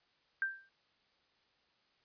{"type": "tone with exponential decay", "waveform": "sine", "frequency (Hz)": 1574, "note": "G6", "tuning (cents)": 7, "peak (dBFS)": -28, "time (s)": [0.42, 0.69], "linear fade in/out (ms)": 1, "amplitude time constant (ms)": 57, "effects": ["white hiss -73 dBFS RMS until 2.04 s", "resampled to 11025 Hz"]}